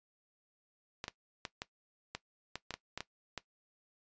clicks, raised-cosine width 0.2 ms, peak -21 dBFS, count 11, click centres 1.041 / 1.081 / 1.452 / 1.619 / 2.15 / 2.556 / 2.707 / 2.74 / 2.976 / 3.006 / 3.377 s, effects noise-tail reverb RT60 0.1 s tail -17 dB re dry + resampled to 16000 Hz

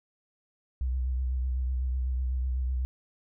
sine tone with vibrato, 63.6 Hz, C2, 48 cents flat, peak -26 dBFS, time 0.81-2.85 s, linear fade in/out 0 ms, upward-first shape triangle, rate 8 Hz, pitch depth 51 cents each way, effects none

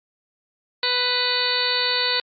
harmonic tone with a mistuned harmonic, 495.3 Hz, B4, 5 cents sharp, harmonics 1 / 2 / 3 / 4 / 5 / 6 / 7 / 8 / 9, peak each -30 / -30 / -29 / -29 / -31 / -31 / -29 / -25 / -25 dBFS, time 0.83-2.2 s, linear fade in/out 2 ms, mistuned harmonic 7, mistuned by +82 cents, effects Opus 48 kbps

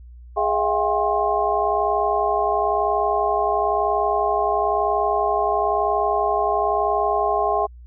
sine tone cluster, 415.3 / 649 / 710 / 802 / 1065 Hz, G#4 / E5 / F5 / G5 / C6, 0 / -27 / +28 / +39 / +30 cents, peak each -24 dBFS, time 0.36-7.67 s, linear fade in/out 20 ms, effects added 60 Hz sine -39 dBFS peak until 7.86 s

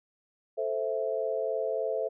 sine chord, A minor, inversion none, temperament equal, 440 / 523.3 / 659.3 Hz, A4 / C5 / E5, 0 / 0 / 0 cents, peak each -32 dBFS, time 0.57-2.09 s, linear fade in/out 20 ms, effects none

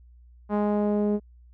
sawtooth tone with low-pass filter sweep, 207.7 Hz, G#3, in tune, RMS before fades -24 dBFS, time 0.49-1.2 s, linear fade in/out 50 ms, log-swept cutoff 1000 to 430 Hz, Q 1.5, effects added 60 Hz sine -49 dBFS peak until 1.53 s

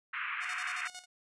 pink band-pass noise, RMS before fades -37 dBFS, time 0.13-0.88 s, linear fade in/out 10 ms, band 1200 to 2600 Hz, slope 48 dB/octave
5% pulse tone with tremolo, 728 Hz, F#5, 28 cents flat, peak -31 dBFS, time 0.4-1.06 s, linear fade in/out 50 ms, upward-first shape square, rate 11 Hz, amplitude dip 70%
effects resampled to 22050 Hz

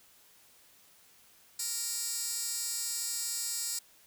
15% pulse tone with high-pass filter, 466.2 Hz, A#4, in tune, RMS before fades -35 dBFS, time 1.59-3.79 s, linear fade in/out 5 ms, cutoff 6700 Hz, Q 1.7, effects white hiss -61 dBFS RMS until 4.06 s

